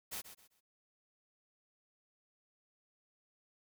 white noise with echo, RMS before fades -42 dBFS, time 0.11-0.22 s, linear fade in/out 20 ms, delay 130 ms, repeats 3, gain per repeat -11 dB, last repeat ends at 0.61 s, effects none

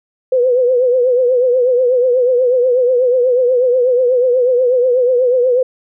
sine tone with vibrato, 500 Hz, B4, 21 cents sharp, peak -9 dBFS, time 0.32-5.63 s, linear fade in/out 5 ms, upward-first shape triangle, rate 8.2 Hz, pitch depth 89 cents each way, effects none

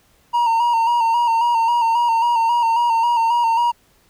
triangle tone with vibrato, 932.3 Hz, A#5, in tune, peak -12 dBFS, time 0.33-3.72 s, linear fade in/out 20 ms, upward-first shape square, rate 3.7 Hz, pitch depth 39 cents each way, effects pink hiss -57 dBFS RMS until 4.09 s

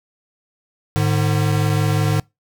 square tone pair together, 105.22 / 150.7 Hz, G#2 / D3, +23 / +45 cents, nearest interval tritone, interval 622 cents, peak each -19 dBFS, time 0.96-2.2 s, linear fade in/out 0 ms, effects noise-tail reverb RT60 0.2 s tail -24 dB re dry

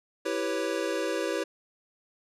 square chord, C# half-diminished seventh, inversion first, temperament equal, 329.6 / 392 / 493.9 / 554.4 Hz, E4 / G4 / B4 / C#5, 0 / 0 / 0 / 0 cents, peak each -34 dBFS, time 0.25-1.44 s, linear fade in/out 10 ms, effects low-pass 9000 Hz 12 dB/octave

